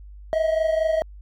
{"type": "tone pair together", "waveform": "triangle", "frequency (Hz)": [634.8, 659.3], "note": ["D#5", "E5"], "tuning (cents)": [35, 0], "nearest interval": "minor second", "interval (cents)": 65, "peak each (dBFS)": [-18, -23], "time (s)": [0.33, 1.02], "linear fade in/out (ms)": 0, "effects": ["added 50 Hz sine -39 dBFS peak until 1.21 s"]}